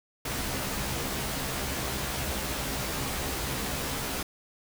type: noise with comb filter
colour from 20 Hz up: pink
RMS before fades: -32 dBFS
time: 0.25-4.23 s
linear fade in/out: 5 ms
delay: 15 ms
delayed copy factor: +0.75
effects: none